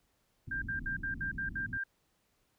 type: low-pass noise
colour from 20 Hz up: pink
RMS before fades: -43 dBFS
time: 0.47-1.78 s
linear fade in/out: 10 ms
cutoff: 290 Hz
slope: 48 dB/octave
type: tone bursts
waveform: sine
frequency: 1588 Hz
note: G6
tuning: 22 cents sharp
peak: -33 dBFS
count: 8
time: 0.51-1.838 s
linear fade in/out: 5 ms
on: 110 ms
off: 64 ms
effects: pink hiss -75 dBFS RMS until 2.58 s